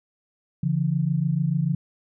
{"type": "tone pair together", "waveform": "sine", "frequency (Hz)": [142.03, 168.9], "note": ["C#3", "E3"], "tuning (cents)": [42, 42], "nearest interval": "minor third", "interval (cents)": 300, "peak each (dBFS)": -23, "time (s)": [0.63, 1.75], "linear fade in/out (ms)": 5, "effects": []}